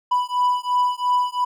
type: beating tone pair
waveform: triangle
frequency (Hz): 987.8 / 990.7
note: B5 / B5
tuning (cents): 0 / +5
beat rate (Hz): 2.9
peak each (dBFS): -19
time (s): 0.11-1.45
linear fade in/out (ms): 10
effects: none